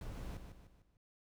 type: noise with echo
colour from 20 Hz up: brown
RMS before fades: -45 dBFS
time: 0.01-0.37 s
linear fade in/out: 2 ms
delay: 150 ms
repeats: 4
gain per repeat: -7 dB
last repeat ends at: 0.97 s
effects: none